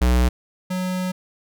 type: tone pair in turn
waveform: square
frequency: 61.5 / 183.87 Hz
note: B1 / F#3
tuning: -7 / -11 cents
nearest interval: octave + perfect fifth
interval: 1896 cents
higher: second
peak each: -15 / -23 dBFS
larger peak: first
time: 0.01-0.29 / 0.7-1.12 s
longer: second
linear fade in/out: 10 ms
effects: none